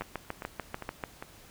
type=two click trains; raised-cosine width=0.5 ms; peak=-18 / -23 dBFS; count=8 / 4; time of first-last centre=0.01-1.038 / 0.02-1.225 s; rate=6.81 / 2.49 Hz; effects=pink hiss -54 dBFS RMS until 1.5 s